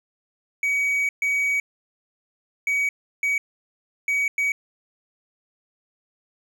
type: tone bursts at uneven times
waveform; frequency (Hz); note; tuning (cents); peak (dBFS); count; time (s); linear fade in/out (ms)
triangle; 2263; C#7; +35; -18; 6; 0.63-1.09 / 1.22-1.6 / 2.67-2.89 / 3.23-3.38 / 4.08-4.28 / 4.38-4.52; 2
effects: none